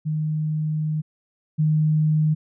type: tone pair in turn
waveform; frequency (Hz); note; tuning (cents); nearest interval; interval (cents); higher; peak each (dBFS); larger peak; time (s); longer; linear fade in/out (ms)
sine; 154.4 / 154.4; D#3 / D#3; -13 / -13; unison; 0; neither; -21 / -16; second; 0.05-1.02 / 1.58-2.35; first; 20
effects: none